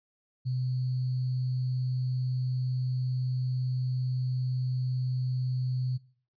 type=tone with sample-and-hold; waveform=sine; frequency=127.3 Hz; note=C3; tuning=47 cents flat; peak=-27 dBFS; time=0.45-5.98 s; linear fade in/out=20 ms; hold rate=4410 Hz; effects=noise-tail reverb RT60 0.5 s tail -22 dB re dry + resampled to 11025 Hz